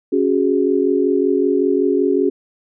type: chord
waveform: sine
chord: C# suspended fourth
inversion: none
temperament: equal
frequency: 277.2 / 370 / 415.3 Hz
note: C#4 / F#4 / G#4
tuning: 0 / 0 / 0 cents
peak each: -18 / -17 / -18 dBFS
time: 0.12-2.3 s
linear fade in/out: 10 ms
effects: none